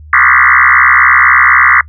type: tone with frequency modulation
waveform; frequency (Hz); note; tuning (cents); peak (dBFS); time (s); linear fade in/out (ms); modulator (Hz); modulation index
sine; 1574; G6; +7; -3; 0.13-1.81; 2; 64; 7.4
effects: noise-tail reverb RT60 0.1 s tail -24 dB re dry + added 76 Hz sine -30 dBFS peak until 1.88 s